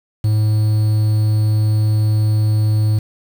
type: tone with quantisation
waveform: triangle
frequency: 107.4 Hz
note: A2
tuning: 41 cents flat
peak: -10 dBFS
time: 0.24-2.99 s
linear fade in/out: 5 ms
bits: 6
effects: none